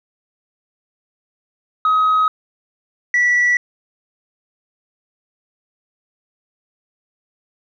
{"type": "tone pair in turn", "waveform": "sine", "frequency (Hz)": [1266, 1952.8], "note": ["D#6", "B6"], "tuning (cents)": [30, -20], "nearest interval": "minor sixth", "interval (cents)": 750, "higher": "second", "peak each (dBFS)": -10, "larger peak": "neither", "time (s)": [[1.85, 2.28], [3.14, 3.57]], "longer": "neither", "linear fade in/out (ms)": 2, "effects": ["tanh soft clip ceiling -10 dBFS"]}